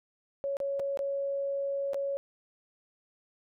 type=tone with dropouts; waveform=sine; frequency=556 Hz; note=C#5; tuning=5 cents sharp; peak=-29 dBFS; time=0.44-2.17 s; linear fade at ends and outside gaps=0 ms; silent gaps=0.569-0.602 / 0.795-0.799 / 0.973-0.991 / 1.934-1.944 s; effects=none